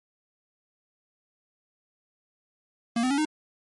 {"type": "tone with pitch steps", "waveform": "square", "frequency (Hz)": [233.1, 255.7, 280.4, 307.6], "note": ["A#3", "C4", "C#4", "D#4"], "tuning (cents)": [0, -40, 20, -20], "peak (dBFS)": -23, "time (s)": [2.96, 3.252], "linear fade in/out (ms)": 5, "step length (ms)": 73, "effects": ["MP3 48 kbps"]}